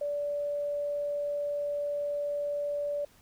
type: tone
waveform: sine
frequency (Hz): 580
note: D5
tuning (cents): -22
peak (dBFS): -29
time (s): 0.01-3.05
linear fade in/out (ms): 5
effects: pink hiss -61 dBFS RMS until 3.21 s